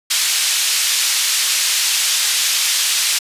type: band-pass noise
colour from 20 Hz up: pink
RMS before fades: -17 dBFS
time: 0.1-3.19 s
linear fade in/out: 10 ms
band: 3200 to 9700 Hz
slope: 12 dB/octave
effects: resampled to 32000 Hz